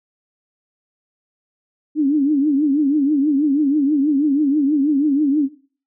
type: tone with vibrato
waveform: sine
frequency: 288.5 Hz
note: D4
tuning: 31 cents flat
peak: -13 dBFS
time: 1.95-5.49 s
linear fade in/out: 50 ms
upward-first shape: triangle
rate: 6.2 Hz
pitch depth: 150 cents each way
effects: noise-tail reverb RT60 0.4 s tail -18 dB re dry